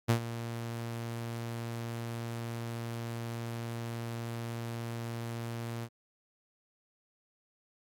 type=tone with ADSR envelope; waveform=sawtooth; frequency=116.54 Hz; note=A#2; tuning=in tune; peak=-18 dBFS; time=0.08-5.89 s; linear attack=19 ms; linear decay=92 ms; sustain=-14 dB; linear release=59 ms; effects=AAC 64 kbps